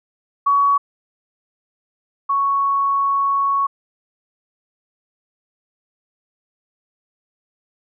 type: tone pair in turn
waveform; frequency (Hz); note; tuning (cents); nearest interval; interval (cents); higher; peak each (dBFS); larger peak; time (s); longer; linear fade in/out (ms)
sine; 1125 / 1110.2; C#6 / C#6; +25 / +2; unison; 23; first; -12 / -15; first; 0.46-0.78 / 2.29-3.67; second; 10
effects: none